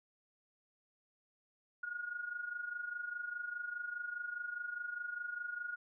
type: tone with amplitude modulation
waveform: sine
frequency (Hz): 1438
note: F#6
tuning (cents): -50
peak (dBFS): -36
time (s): 1.83-5.76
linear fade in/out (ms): 5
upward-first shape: sine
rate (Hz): 24.9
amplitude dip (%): 70
effects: none